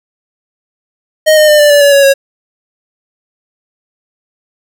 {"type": "tone with pitch steps", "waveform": "square", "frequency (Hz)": [622.3, 611.3, 600.4, 589.8, 579.3, 569, 558.9, 549], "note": ["D#5", "D#5", "D5", "D5", "D5", "C#5", "C#5", "C#5"], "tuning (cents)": [0, -31, 38, 7, -24, 45, 14, -17], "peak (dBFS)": -4, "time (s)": [1.26, 2.14], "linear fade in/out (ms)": 20, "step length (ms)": 110, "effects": []}